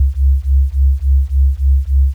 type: beating tone pair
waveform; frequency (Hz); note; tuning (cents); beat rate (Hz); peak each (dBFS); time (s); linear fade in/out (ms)
sine; 66.2 / 69.7; C2 / C#2; +21 / +10; 3.5; -12; 0-2.14; 5
effects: 8-bit